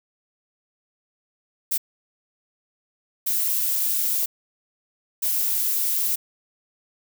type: noise bursts at uneven times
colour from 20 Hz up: violet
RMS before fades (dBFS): -23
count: 3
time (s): 1.71-1.78 / 3.26-4.26 / 5.22-6.16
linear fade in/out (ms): 10
effects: none